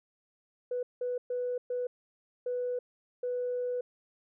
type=tone bursts at uneven times; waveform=sine; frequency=493.9 Hz; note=B4; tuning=in tune; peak=-29 dBFS; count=6; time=0.71-0.83 / 1.01-1.18 / 1.3-1.58 / 1.7-1.87 / 2.46-2.79 / 3.23-3.81 s; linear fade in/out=5 ms; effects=tanh soft clip ceiling -25 dBFS